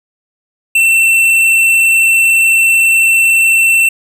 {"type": "tone with hard clipping", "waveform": "sine", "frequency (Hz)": 2691, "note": "E7", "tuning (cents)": 35, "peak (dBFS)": -8, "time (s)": [0.75, 3.89], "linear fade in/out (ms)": 5, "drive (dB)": 10, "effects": []}